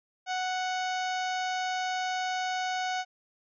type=harmonic tone with a mistuned harmonic; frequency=740 Hz; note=F#5; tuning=in tune; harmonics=1 / 2 / 3 / 4 / 5 / 6 / 7 / 8 / 9; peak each=-30 / -36 / -40 / -42 / -44 / -46 / -47 / -48 / -49 dBFS; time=0.26-3.05 s; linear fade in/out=50 ms; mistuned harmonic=8; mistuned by=+45 cents; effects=none